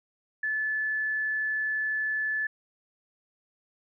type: tone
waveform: sine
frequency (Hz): 1734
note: A6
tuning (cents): -26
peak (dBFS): -26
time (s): 0.43-2.47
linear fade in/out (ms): 5
effects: none